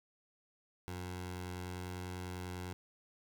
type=tone with notch filter; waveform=15% pulse; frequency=90.1 Hz; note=F#2; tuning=45 cents flat; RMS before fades=-43 dBFS; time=0.88-2.73 s; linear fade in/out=0 ms; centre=230 Hz; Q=1.7; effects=none